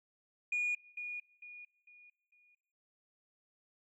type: tone with echo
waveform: sine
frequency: 2445 Hz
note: D#7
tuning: 31 cents flat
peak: -29 dBFS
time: 0.52-0.75 s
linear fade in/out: 5 ms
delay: 450 ms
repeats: 4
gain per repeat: -9 dB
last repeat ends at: 2.55 s
effects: noise-tail reverb RT60 1.0 s tail -22 dB re dry + tanh soft clip ceiling -28 dBFS